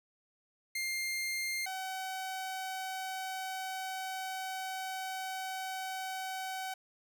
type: tone pair in turn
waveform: sawtooth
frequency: 2110 / 757.3 Hz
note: C7 / F#5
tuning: +14 / +40 cents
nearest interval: octave + tritone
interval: 1774 cents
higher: first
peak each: -30 / -33 dBFS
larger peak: first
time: 0.75-1.66 / 1.66-6.74 s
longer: second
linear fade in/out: 5 ms
effects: none